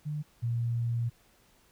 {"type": "tone pair in turn", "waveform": "sine", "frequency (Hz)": [150, 117.69], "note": ["D3", "A#2"], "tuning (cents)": [37, 17], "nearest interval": "major third", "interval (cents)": 420, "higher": "first", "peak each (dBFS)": [-31, -27], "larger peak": "second", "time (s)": [[0.05, 0.23], [0.42, 1.1]], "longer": "second", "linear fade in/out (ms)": 20, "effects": ["pink hiss -64 dBFS RMS until 1.71 s"]}